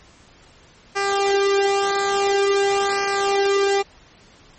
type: tone with flanger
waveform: sawtooth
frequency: 397.4 Hz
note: G4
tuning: 24 cents sharp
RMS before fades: -19 dBFS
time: 0.95-3.83 s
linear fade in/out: 20 ms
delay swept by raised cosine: 0.27 to 2.17 ms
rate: 0.48 Hz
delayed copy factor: -0.75
effects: pink hiss -50 dBFS RMS until 4.58 s + MP3 32 kbps